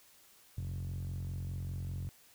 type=tone with band-pass filter; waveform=sawtooth; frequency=45 Hz; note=F#1; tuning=47 cents flat; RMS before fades=-39 dBFS; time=0.57-2.09 s; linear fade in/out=0 ms; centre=110 Hz; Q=8.4; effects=white hiss -62 dBFS RMS until 2.34 s